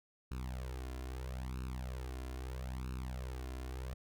sawtooth tone with flanger, 63.7 Hz, C2, 46 cents flat, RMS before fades -42 dBFS, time 0.31-3.94 s, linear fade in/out 5 ms, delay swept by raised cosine 0.74 to 2.94 ms, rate 0.77 Hz, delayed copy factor +0.9, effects none

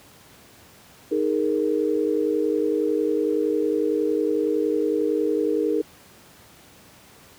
sine chord, D# suspended fourth, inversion none, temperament equal, 311.1 / 415.3 / 466.2 Hz, D#4 / G#4 / A#4, 0 / 0 / 0 cents, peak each -24 dBFS, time 1.11-5.82 s, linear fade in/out 10 ms, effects pink hiss -50 dBFS RMS until 7.38 s + high-pass 80 Hz 12 dB/octave

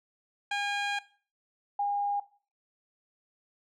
15% pulse / sine tone pair in turn, 812 / 812 Hz, G#5 / G#5, -39 / -39 cents, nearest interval unison, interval 0 cents, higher neither, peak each -22 / -26 dBFS, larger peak first, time 0.51-0.99 / 1.79-2.2 s, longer first, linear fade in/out 5 ms, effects noise-tail reverb RT60 0.4 s tail -18 dB re dry + low-pass 5000 Hz 12 dB/octave

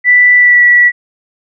sine tone with pitch glide, 1975.5 to 1946.1 Hz, B6 to B6, 0 to -26 cents, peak -3 dBFS, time 0.04-0.92 s, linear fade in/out 50 ms, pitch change -26 cents, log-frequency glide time 0.36-0.62 s, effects none

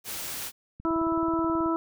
white noise, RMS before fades -35 dBFS, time 0.04-0.52 s, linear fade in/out 50 ms
click train, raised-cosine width 5 ms, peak -31 dBFS, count 17, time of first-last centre 0.8-1.66 s, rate 18.6 Hz
harmonic tone, 328.8 Hz, E4, 4 cents flat, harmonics 1 / 2 / 3 / 4, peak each -25 / -34 / -32 / -31 dBFS, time 0.85-1.76 s, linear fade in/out 0 ms
effects none

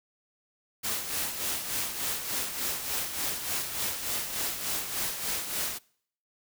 white noise with tremolo, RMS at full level -30 dBFS, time 0.83-5.79 s, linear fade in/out 20 ms, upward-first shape sine, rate 3.4 Hz, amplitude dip 55%, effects noise-tail reverb RT60 0.6 s tail -24 dB re dry

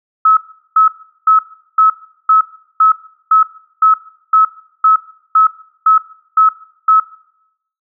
sine tone bursts, 1292 Hz, E6, 35 cents flat, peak -5 dBFS, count 14, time 0.25-7 s, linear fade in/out 5 ms, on 120 ms, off 390 ms, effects noise-tail reverb RT60 0.8 s tail -18 dB re dry

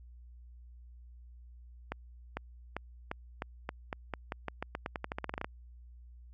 accelerating click train, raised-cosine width 0.5 ms, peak -20 dBFS, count 23, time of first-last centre 1.92-5.445 s, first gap 450 ms, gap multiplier 0.88, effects added 60 Hz sine -50 dBFS peak until 6.33 s

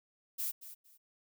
violet noise with echo, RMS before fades -36 dBFS, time 0.38-0.52 s, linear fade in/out 20 ms, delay 230 ms, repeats 2, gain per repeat -13 dB, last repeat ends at 0.98 s, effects none

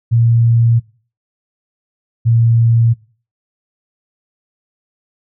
sine tone pair in turn, 116.54 / 115.8 Hz, A#2 / A#2, 0 / -11 cents, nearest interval unison, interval 11 cents, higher first, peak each -8 dBFS, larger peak neither, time 0.11-0.8 / 2.25-2.94 s, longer neither, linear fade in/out 20 ms, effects noise-tail reverb RT60 0.4 s tail -21 dB re dry

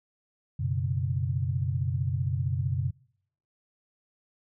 sine chord, F# suspended fourth, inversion none, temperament just, 92.5 / 123.33 / 138.75 Hz, F#2 / B2 / C#3, 0 / -2 / +2 cents, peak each -30 dBFS, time 0.59-2.91 s, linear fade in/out 10 ms, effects noise-tail reverb RT60 0.7 s tail -25 dB re dry

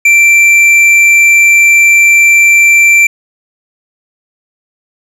sine tone with tanh clipping, 2349 Hz, D7, in tune, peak -4 dBFS, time 0.05-3.07 s, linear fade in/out 5 ms, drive 8 dB, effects none

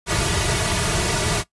pink noise with comb filter, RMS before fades -21 dBFS, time 0.06-1.44 s, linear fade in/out 50 ms, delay 3.8 ms, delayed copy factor -0.85, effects noise-tail reverb RT60 0.1 s tail -17 dB re dry + resampled to 24000 Hz

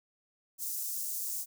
white high-pass noise, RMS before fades -36 dBFS, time 0.58-1.46 s, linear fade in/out 50 ms, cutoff 6100 Hz, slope 24 dB/octave, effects none

